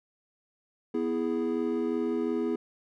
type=chord; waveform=triangle; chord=E major; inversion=second; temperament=equal; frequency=246.9 / 329.6 / 415.3 Hz; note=B3 / E4 / G#4; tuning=0 / 0 / 0 cents; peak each=-29 dBFS; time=0.94-2.56 s; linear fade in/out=5 ms; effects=none